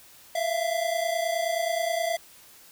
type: tone pair together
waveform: square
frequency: 659.3 / 688.8 Hz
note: E5 / F5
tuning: 0 / -24 cents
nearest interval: minor second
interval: 76 cents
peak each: -28 / -29 dBFS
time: 0.35-2.17 s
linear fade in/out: 5 ms
effects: white hiss -52 dBFS RMS until 2.71 s